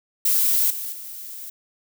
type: noise with level steps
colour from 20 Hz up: violet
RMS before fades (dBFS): -19 / -30 / -36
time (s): 0.25-1.5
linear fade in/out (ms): 5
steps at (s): 0.7 / 0.92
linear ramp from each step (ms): 5
effects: none